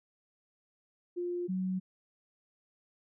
sine tone pair in turn, 352.3 / 186.27 Hz, F4 / F#3, +15 / +12 cents, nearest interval major seventh, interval 1103 cents, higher first, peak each -32 / -30 dBFS, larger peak second, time 1.16-1.48 / 1.48-1.8 s, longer neither, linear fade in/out 20 ms, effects none

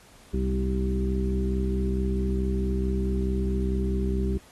harmonic tone with a mistuned harmonic, 64.6 Hz, C2, 21 cents flat, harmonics 1 / 2 / 3 / 4 / 5 / 6, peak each -25 / -37 / -29 / -39 / -37 / -32 dBFS, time 0.33-4.38 s, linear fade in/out 10 ms, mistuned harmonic 4, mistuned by -16 cents, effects pink hiss -54 dBFS RMS until 4.51 s + AAC 32 kbps

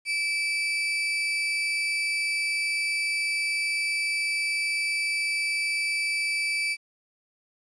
35% pulse tone pair together, 2318 / 2591 Hz, D7 / E7, -23 / -30 cents, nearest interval major second, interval 193 cents, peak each -23 / -35 dBFS, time 0.05-6.77 s, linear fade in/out 50 ms, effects resampled to 22050 Hz + 10-bit

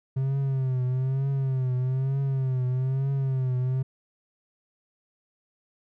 triangle tone with vibrato, 131.8 Hz, C3, 13 cents sharp, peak -21 dBFS, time 0.16-3.83 s, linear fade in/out 10 ms, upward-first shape triangle, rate 1.1 Hz, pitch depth 85 cents each way, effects none

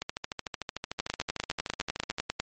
two click trains, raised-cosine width 0.2 ms, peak -15 / -11 dBFS, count 30 / 15, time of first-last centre 0.02-2.184 / 1-2.4 s, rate 13.4 / 10 Hz, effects MP3 32 kbps

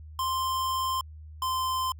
square tone pair in turn, 1046.5 / 1036.9 Hz, C6 / C6, 0 / -16 cents, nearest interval unison, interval 16 cents, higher first, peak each -27 dBFS, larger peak neither, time 0.19-1.01 / 1.42-1.92 s, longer first, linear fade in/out 2 ms, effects added 77 Hz sine -42 dBFS peak until 1.99 s

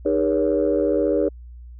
sine tone cluster, 307.7 / 403.8 / 478.5 / 560 Hz, D#4 / G#4 / A#4 / C#5, -19 / -49 / +45 / +18 cents, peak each -22 dBFS, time 0.05-1.29 s, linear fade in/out 10 ms, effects tanh soft clip ceiling -9 dBFS + added 60 Hz sine -37 dBFS peak until 1.79 s

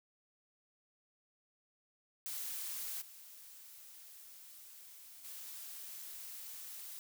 blue noise with level steps, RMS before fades -42 / -55 / -48 dBFS, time 2.26-6.99 s, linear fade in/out 0 ms, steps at 3.01 / 5.24 s, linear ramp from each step 10 ms, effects none

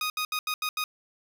15% pulse tone bursts at uneven times, 1244.5 Hz, D#6, in tune, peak -21 dBFS, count 6, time 0.01-0.1 / 0.17-0.25 / 0.32-0.39 / 0.47-0.54 / 0.62-0.69 / 0.77-0.84 s, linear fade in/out 2 ms, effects none

